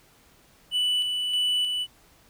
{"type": "tone with tremolo", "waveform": "triangle", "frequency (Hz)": 2972, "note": "F#7", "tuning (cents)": 7, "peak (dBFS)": -20, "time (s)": [0.71, 1.87], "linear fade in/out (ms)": 50, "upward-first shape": "square", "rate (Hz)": 1.6, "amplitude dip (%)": 35, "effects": ["pink hiss -58 dBFS RMS until 2.29 s"]}